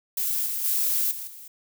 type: noise with level steps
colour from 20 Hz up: violet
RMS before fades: -26 / -29 / -24 / -35 / -43 dBFS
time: 0.17-1.48 s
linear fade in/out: 5 ms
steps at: 0.46 / 0.64 / 1.11 / 1.27 s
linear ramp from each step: 5 ms
effects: none